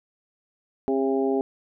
harmonic tone with a mistuned harmonic, 134.4 Hz, C3, 47 cents sharp, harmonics 2 / 3 / 4 / 5 / 6, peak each -25 / -23 / -35 / -32 / -33 dBFS, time 0.88-1.41 s, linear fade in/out 0 ms, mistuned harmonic 4, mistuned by +44 cents, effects none

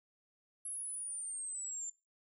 sine exponential sweep, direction down, 10940 to 7170 Hz, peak -38 dBFS, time 0.65-1.9 s, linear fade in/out 5 ms, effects noise-tail reverb RT60 0.3 s tail -24 dB re dry + tanh soft clip ceiling -34 dBFS

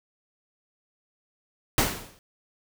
pink noise with exponential decay, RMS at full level -19 dBFS, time 1.78-2.19 s, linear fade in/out 1 ms, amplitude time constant 87 ms, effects none

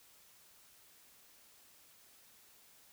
silence, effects white hiss -63 dBFS RMS until 2.92 s

